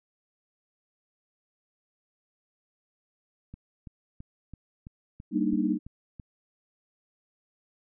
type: click train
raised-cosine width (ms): 5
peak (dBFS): -30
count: 9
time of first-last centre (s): 3.54-6.198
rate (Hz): 3.01
type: chord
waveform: sine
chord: Eb major seventh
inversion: first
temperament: equal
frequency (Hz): 196 / 233.1 / 293.7 / 311.1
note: G3 / Bb3 / D4 / Eb4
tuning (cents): 0 / 0 / 0 / 0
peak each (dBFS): -29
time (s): 5.31-5.79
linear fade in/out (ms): 50
effects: none